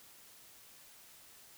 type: silence
effects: white hiss -58 dBFS RMS until 1.57 s